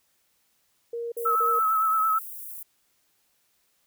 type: tone bursts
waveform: sine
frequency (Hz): 468.7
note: A#4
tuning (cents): +9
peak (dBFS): -29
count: 3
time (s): 0.93-1.592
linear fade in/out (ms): 5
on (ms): 190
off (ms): 46
type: high-pass noise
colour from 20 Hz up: white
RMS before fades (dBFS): -39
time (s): 1.17-2.63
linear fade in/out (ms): 5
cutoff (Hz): 11000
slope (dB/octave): 24
type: tone with vibrato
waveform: sine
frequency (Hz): 1300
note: E6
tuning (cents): -24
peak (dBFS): -20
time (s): 1.25-2.19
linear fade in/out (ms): 10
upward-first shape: sine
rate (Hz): 8.9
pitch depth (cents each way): 34
effects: white hiss -69 dBFS RMS until 3.86 s